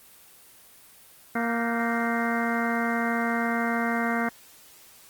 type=harmonic tone with a mistuned harmonic; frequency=233.1 Hz; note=A#3; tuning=in tune; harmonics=1 / 2 / 3 / 4 / 5 / 6 / 7 / 8 / 9; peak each=-27 / -34 / -31 / -37 / -34 / -35 / -33 / -34 / -36 dBFS; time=1.35-4.29 s; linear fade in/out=5 ms; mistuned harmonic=7; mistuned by=-86 cents; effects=white hiss -52 dBFS RMS until 5.09 s + Opus 24 kbps